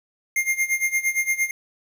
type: tone with tremolo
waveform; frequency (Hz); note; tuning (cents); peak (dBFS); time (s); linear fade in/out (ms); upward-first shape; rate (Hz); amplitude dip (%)
square; 2116; C7; +19; -18; 0.36-1.51; 2; sine; 8.7; 85
effects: 9-bit

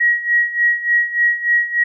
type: tone with tremolo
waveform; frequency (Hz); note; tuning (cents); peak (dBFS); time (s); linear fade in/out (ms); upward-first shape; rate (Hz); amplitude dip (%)
sine; 1903; A#6; +35; -10; 0-1.84; 10; sine; 3.4; 80
effects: none

